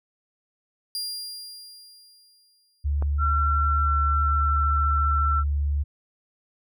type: tone with exponential decay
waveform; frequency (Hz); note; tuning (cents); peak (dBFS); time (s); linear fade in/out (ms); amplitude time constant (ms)
sawtooth; 4800; D8; +37; -24; 0.95-2.84; 1; 410
type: tone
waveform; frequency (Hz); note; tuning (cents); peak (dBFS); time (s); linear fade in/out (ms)
sine; 72.1; D2; -31; -21; 2.84-5.84; 20
type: click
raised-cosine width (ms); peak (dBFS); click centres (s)
1; -20; 3.024
type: tone with pitch glide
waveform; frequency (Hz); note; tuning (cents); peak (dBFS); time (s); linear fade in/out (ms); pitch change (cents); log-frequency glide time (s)
sine; 1356 to 1342.7; E6 to E6; +49 to +31; -22; 3.18-5.44; 50; -18; 3.54-4.57
effects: none